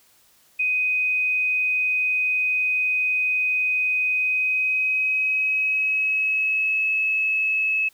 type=tone with pitch glide; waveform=sine; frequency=2504 to 2586 Hz; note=D#7 to E7; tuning=+10 to -34 cents; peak=-19 dBFS; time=0.59-7.89 s; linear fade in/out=10 ms; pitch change=+56 cents; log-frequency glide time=4.11-6.86 s; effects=white hiss -58 dBFS RMS until 7.93 s